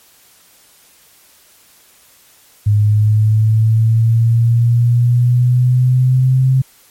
sine linear sweep, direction up, 103.83 to 131.9 Hz, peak -8 dBFS, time 2.66-6.62 s, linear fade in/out 10 ms, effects white hiss -48 dBFS RMS until 6.9 s + MP3 64 kbps

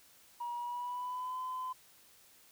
sine tone with pitch glide, 957 to 1019.8 Hz, A#5 to C6, +45 to -45 cents, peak -35 dBFS, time 0.4-1.73 s, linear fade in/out 10 ms, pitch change +110 cents, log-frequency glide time 0.56-1.39 s, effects tanh soft clip ceiling -33 dBFS + white hiss -62 dBFS RMS until 2.51 s

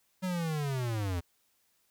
square linear sweep, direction down, 188.7 to 83 Hz, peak -31 dBFS, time 0.22-1.21 s, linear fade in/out 20 ms, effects white hiss -72 dBFS RMS until 1.9 s

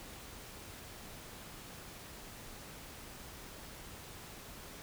silence, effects pink hiss -50 dBFS RMS until 4.82 s

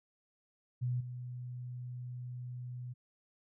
sine tone with level steps, 123.9 Hz, B2, 6 cents sharp, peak -31 / -40 dBFS, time 0.81-2.94 s, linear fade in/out 20 ms, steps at 1 s, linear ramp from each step 10 ms, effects none

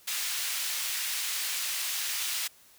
pink high-pass noise, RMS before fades -32 dBFS, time 0.07-2.48 s, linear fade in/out 10 ms, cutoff 2400 Hz, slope 12 dB/octave, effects white hiss -58 dBFS RMS until 2.78 s

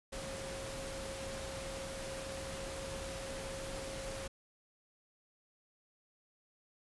sine tone in noise, 540 Hz, C#5, 45 cents flat, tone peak -44 dBFS, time 0.12-4.28 s, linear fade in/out 10 ms, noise pink, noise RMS -44 dBFS, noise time 0.12-4.28 s, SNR -3 dB, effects resampled to 24000 Hz

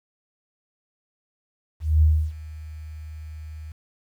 sine tone with ADSR envelope, 77.6 Hz, D#2, 4 cents flat, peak -12 dBFS, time 1.8-3.72 s, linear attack 220 ms, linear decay 300 ms, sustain -22 dB, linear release 4 ms, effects 9-bit

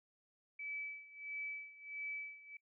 sine tone with tremolo, 2300 Hz, D7, 37 cents flat, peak -40 dBFS, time 0.59-2.57 s, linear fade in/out 5 ms, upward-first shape sine, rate 1.5 Hz, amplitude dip 85%, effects noise-tail reverb RT60 0.1 s tail -20 dB re dry

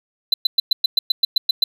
triangle tone bursts, 4014 Hz, B7, 27 cents sharp, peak -10 dBFS, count 11, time 0.32-1.64 s, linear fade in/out 5 ms, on 20 ms, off 110 ms, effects none

